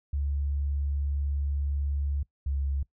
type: tone pair in turn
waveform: sine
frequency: 70.9 / 69.24 Hz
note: C#2 / C#2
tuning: +40 / -1 cents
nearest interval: unison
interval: 41 cents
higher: first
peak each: -26 dBFS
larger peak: neither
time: 0.13-2.23 / 2.46-2.83 s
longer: first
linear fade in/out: 5 ms
effects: noise-tail reverb RT60 0.1 s tail -21 dB re dry

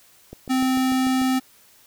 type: click train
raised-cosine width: 2 ms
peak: -23 dBFS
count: 7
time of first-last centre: 0.33-1.216 s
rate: 6.77 Hz
type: tone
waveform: square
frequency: 259.6 Hz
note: C4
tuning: 13 cents flat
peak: -19 dBFS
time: 0.49-1.4 s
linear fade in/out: 20 ms
effects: white hiss -54 dBFS RMS until 1.86 s

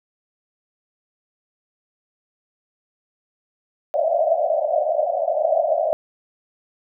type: band-pass noise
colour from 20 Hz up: white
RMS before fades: -20 dBFS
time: 3.94-5.93 s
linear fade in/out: 0 ms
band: 580 to 700 Hz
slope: 96 dB/octave
effects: none

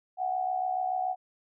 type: tone with amplitude modulation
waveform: sine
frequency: 741 Hz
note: F#5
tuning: 2 cents sharp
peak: -24 dBFS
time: 0.17-1.16 s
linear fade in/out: 50 ms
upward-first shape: sine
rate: 67 Hz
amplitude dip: 65%
effects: none

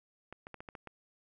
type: clicks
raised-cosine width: 0.5 ms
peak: -30 dBFS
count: 7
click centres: 0.326 / 0.469 / 0.543 / 0.605 / 0.688 / 0.752 / 0.873 s
effects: none

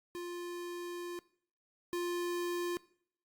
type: tone pair in turn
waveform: square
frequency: 349.9 / 349.9 Hz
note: F4 / F4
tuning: +3 / +3 cents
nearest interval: unison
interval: 0 cents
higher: neither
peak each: -40 / -34 dBFS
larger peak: second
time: 0.15-1.19 / 1.93-2.77 s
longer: first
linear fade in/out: 0 ms
effects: noise-tail reverb RT60 0.6 s tail -21 dB re dry + Opus 48 kbps

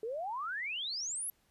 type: exponential sweep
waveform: sine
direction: up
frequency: 423.3 to 11700 Hz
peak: -35 dBFS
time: 0.03-1.3 s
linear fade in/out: 2 ms
effects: pink hiss -72 dBFS RMS until 1.5 s + resampled to 32000 Hz

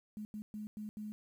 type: tone bursts at uneven times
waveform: sine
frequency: 212.1 Hz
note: G#3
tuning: 37 cents sharp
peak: -40 dBFS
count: 5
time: 0.17-0.25 / 0.34-0.42 / 0.54-0.67 / 0.77-0.89 / 0.97-1.12 s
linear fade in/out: 0 ms
effects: 11-bit

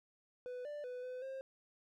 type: tone with pitch steps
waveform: triangle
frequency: 497.3 / 589 / 497.8 / 505 / 532 Hz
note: B4 / D5 / B4 / B4 / C5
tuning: +12 / +5 / +14 / +39 / +29 cents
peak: -40 dBFS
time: 0.46-1.41 s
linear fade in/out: 0 ms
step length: 190 ms
effects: none

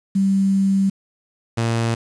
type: tone pair in turn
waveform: sine / sawtooth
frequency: 194.3 / 115.1 Hz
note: G3 / A#2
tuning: -15 / -22 cents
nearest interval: major sixth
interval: 907 cents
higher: first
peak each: -14 dBFS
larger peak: neither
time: 0.15-0.9 / 1.57-1.95 s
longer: first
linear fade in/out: 10 ms
effects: resampled to 22050 Hz + 7-bit

